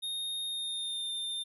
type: tone with pitch glide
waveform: square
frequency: 3700 to 3607 Hz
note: A#7 to A7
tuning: -14 to +42 cents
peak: -34 dBFS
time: 0.02-1.44 s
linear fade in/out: 20 ms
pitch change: -44 cents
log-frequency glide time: 0.47-1.11 s
effects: none